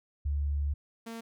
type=tone pair in turn; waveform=sine / sawtooth; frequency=71.9 / 228.3 Hz; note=D2 / A#3; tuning=-36 / -36 cents; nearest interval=octave + minor sixth; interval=2000 cents; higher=second; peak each=-27 / -35 dBFS; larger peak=first; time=0.25-0.74 / 1.06-1.21 s; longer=first; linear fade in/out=10 ms; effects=none